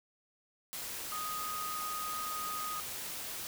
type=tone in noise; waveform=sine; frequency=1244.5 Hz; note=D#6; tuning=in tune; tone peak=-37 dBFS; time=1.12-2.8 s; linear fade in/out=0 ms; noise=white; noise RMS=-41 dBFS; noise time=0.73-3.47 s; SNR=+1 dB; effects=none